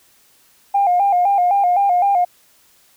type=tone with vibrato; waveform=sine; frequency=755 Hz; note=F#5; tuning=35 cents sharp; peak=-11 dBFS; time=0.74-2.25 s; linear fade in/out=10 ms; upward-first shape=square; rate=3.9 Hz; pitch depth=100 cents each way; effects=tanh soft clip ceiling -7 dBFS + white hiss -54 dBFS RMS until 2.96 s